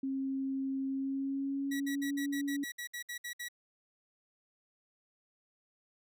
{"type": "tone with pitch glide", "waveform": "sine", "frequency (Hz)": [268.8, 282.7], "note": ["C4", "C#4"], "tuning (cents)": [47, 34], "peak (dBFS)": -32, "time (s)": [0.03, 2.64], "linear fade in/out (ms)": 5, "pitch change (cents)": 87, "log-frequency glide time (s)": [0.88, 2.2]}
{"type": "tone bursts", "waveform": "sawtooth", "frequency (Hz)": 1931, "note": "B6", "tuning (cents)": -39, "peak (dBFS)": -35, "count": 12, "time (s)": [1.71, 3.486], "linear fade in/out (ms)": 10, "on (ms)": 93, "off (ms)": 60}
{"effects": []}